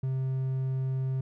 triangle tone, 131.8 Hz, C3, 13 cents sharp, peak -25 dBFS, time 0.03-1.21 s, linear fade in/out 5 ms, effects none

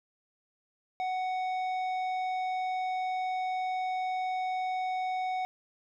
sine tone with tanh clipping, 743 Hz, F#5, 7 cents sharp, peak -31 dBFS, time 1-5.45 s, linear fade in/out 0 ms, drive 10 dB, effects none

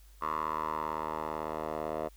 10% pulse tone with band-pass filter sweep, 77.9 Hz, D#2, 3 cents sharp, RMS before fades -35 dBFS, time 0.21-2.09 s, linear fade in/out 20 ms, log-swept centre 1100 to 680 Hz, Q 5.3, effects added 50 Hz sine -53 dBFS peak until 2.16 s + white hiss -64 dBFS RMS until 2.16 s

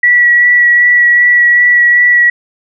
sine tone with vibrato, 1939 Hz, B6, 32 cents flat, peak -4 dBFS, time 0.03-2.3 s, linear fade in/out 5 ms, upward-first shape sine, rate 2.6 Hz, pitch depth 13 cents each way, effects none

